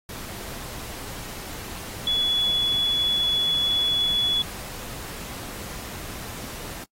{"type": "tone in noise", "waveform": "sine", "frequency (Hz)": 3403, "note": "G#7", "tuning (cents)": 41, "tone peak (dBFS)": -20, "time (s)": [2.07, 4.42], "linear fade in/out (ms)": 2, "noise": "pink", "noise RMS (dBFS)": -37, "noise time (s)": [0.09, 6.84], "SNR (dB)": 14, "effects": ["noise-tail reverb RT60 0.1 s tail -23 dB re dry", "AAC 48 kbps"]}